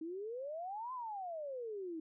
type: exponential two-way sweep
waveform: sine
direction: up then down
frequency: 311.1 to 1046.5 to 311.1 Hz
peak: -40 dBFS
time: 0.01-2 s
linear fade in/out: 5 ms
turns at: 0.93 s
effects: none